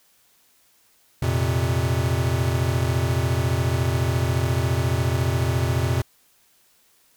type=chord; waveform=square; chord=F suspended fourth; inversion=none; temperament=equal; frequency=87.31 / 116.54 / 130.81 Hz; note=F2 / Bb2 / C3; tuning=0 / 0 / 0 cents; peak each=-25 dBFS; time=1.22-6.02 s; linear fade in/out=5 ms; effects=white hiss -60 dBFS RMS until 7.16 s